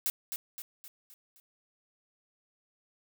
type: noise with echo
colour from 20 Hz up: blue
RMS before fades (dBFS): -30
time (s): 0.06-0.1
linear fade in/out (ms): 0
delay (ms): 260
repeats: 5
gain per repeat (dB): -6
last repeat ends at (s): 1.4
effects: none